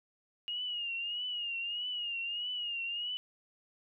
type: tone with vibrato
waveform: sine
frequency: 2857 Hz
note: F7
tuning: 39 cents sharp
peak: -34 dBFS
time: 0.48-3.17 s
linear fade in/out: 0 ms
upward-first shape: triangle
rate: 1.6 Hz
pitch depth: 87 cents each way
effects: none